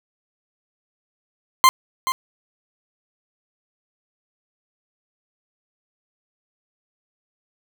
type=tone with echo; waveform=40% pulse; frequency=1046.5 Hz; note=C6; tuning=in tune; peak=-8 dBFS; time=1.64-1.69 s; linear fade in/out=0 ms; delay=430 ms; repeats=1; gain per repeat=-11 dB; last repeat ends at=2.12 s; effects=none